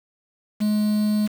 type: tone with quantisation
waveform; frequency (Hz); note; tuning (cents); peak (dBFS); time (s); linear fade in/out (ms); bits
triangle; 211.2; G#3; +29; -16; 0.6-1.28; 20; 6
effects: none